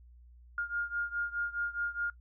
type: beating tone pair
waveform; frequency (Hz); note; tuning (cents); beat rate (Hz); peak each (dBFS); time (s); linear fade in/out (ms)
sine; 1413 / 1417.8; F6 / F6; +20 / +26; 4.8; -34 / -36; 0.58-2.1; 2
effects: noise-tail reverb RT60 0.1 s tail -19 dB re dry + added 60 Hz sine -53 dBFS peak until 2.2 s